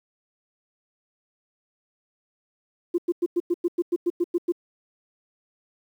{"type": "tone bursts", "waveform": "sine", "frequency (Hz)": 348, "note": "F4", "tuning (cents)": -6, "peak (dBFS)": -18, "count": 12, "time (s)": [2.94, 4.522], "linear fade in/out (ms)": 10, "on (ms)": 42, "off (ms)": 98, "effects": ["tanh soft clip ceiling -14 dBFS", "9-bit"]}